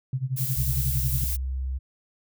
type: tone with tremolo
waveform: sine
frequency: 130.5 Hz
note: C3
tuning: 4 cents flat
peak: -22 dBFS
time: 0.13-1.24 s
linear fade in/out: 2 ms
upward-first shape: sine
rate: 11 Hz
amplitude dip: 90%
type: noise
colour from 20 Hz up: violet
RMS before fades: -30 dBFS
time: 0.36-1.37 s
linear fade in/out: 20 ms
type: tone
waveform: sine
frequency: 65.41 Hz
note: C2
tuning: in tune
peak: -26 dBFS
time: 0.56-1.79 s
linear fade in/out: 20 ms
effects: none